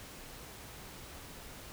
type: silence
effects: pink hiss -49 dBFS RMS until 1.72 s